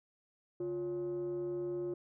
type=tone with frequency modulation; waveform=sine; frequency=352.8 Hz; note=F4; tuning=18 cents sharp; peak=-33 dBFS; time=0.6-1.94 s; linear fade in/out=5 ms; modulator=209 Hz; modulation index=0.42; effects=tanh soft clip ceiling -32 dBFS